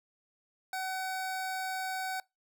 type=tone; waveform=25% pulse; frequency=755 Hz; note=F#5; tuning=35 cents sharp; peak=-30 dBFS; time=0.73-2.2 s; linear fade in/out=2 ms; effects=noise-tail reverb RT60 0.2 s tail -23 dB re dry